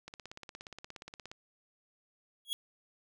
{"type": "click train", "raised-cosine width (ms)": 0.2, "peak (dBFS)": -28, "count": 22, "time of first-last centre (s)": [0.08, 1.315], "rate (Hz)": 17}
{"type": "tone with exponential growth", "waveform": "45% pulse", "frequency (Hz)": 3322, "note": "G#7", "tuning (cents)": 0, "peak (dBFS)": -27, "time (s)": [2.45, 2.53], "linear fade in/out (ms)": 0, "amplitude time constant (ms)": 17}
{"effects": []}